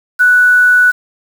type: tone with quantisation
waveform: sine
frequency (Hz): 1480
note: F#6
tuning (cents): 0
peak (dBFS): -5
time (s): 0.19-0.92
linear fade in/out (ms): 20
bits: 5
effects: none